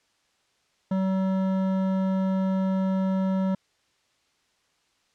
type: tone with hard clipping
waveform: triangle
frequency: 190 Hz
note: F#3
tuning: 46 cents sharp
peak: -24 dBFS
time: 0.91-3.55 s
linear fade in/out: 5 ms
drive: 16 dB
effects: white hiss -68 dBFS RMS until 5.14 s + low-pass 6000 Hz 12 dB/octave